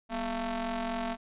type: ring-modulated tone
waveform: sawtooth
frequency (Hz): 220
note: A3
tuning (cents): 0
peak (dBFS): -24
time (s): 0.09-1.17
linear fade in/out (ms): 50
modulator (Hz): 462
effects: resampled to 8000 Hz